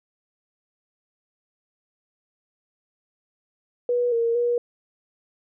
sine tone with pitch steps, 486.4 / 463.9 / 479.8 Hz, B4 / A#4 / A#4, -26 / -8 / +50 cents, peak -19 dBFS, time 3.89-4.58 s, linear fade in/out 2 ms, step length 230 ms, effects none

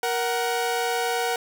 sawtooth tone pair together, 470 / 746.5 Hz, A#4 / F#5, +14 / +15 cents, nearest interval minor sixth, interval 801 cents, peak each -22 dBFS, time 0.03-1.36 s, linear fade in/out 2 ms, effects none

